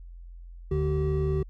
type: tone cluster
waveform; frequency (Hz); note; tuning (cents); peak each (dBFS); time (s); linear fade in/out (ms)
triangle; 74 / 147.7 / 383.5; D2 / D3 / G4; +14 / +10 / -38; -26; 0.71-1.43; 5
effects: added 43 Hz sine -41 dBFS peak until 1.49 s